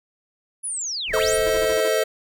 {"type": "linear two-way sweep", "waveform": "sine", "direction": "down then up", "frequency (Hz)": [10490, 873, 10490], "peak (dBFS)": -25, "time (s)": [0.63, 1.38], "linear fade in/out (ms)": 20, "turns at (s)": 1.18}
{"type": "noise", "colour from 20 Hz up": "brown", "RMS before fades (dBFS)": -37, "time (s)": [1.06, 1.79], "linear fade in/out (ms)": 50}
{"type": "chord", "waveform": "square", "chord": "A diminished", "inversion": "none", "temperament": "equal with one note detuned", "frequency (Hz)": [440, 523.3, 636.1], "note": ["A4", "C5", "Eb5"], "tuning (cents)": [0, 0, 38], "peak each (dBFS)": [-23, -25, -23], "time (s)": [1.13, 2.04], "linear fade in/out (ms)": 10}
{"type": "tone bursts", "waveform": "sawtooth", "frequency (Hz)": 335.9, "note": "E4", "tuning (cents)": 33, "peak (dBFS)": -27, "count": 6, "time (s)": [1.46, 1.884], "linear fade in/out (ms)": 5, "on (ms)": 39, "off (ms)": 38}
{"effects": []}